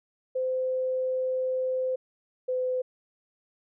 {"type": "tone pair in turn", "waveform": "sine", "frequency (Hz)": [515, 508.5], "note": ["C5", "C5"], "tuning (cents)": [-28, -50], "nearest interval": "unison", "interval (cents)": 22, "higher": "first", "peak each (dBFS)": -25, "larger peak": "neither", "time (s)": [[0.35, 1.96], [2.48, 2.82]], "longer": "first", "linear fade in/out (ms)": 10, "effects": []}